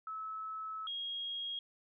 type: tone pair in turn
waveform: sine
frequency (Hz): 1299 / 3273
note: E6 / G#7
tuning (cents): -26 / -26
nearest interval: octave + major third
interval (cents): 1600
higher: second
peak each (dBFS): -39 / -37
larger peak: second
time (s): 0.07-0.87 / 0.87-1.59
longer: first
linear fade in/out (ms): 2
effects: none